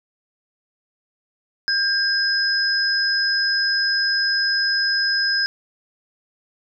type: tone pair together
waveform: sine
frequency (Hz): 1600 / 5080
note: G6 / D#8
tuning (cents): +35 / +35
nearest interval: octave + minor sixth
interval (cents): 2000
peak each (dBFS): -20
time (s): 1.68-5.46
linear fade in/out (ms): 0
effects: none